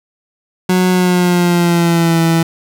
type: tone with pitch glide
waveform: 30% pulse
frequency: 183.2 to 165.11 Hz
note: F#3 to E3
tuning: -17 to +3 cents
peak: -7 dBFS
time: 0.69-2.43 s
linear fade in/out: 5 ms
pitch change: -180 cents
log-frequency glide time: 0.9-2.2 s
effects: none